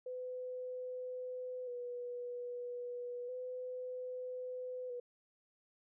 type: tone with vibrato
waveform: sine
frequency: 496.1 Hz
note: B4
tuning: 8 cents sharp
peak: -40 dBFS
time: 0.06-5 s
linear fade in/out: 5 ms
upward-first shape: square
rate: 0.31 Hz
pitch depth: 28 cents each way
effects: none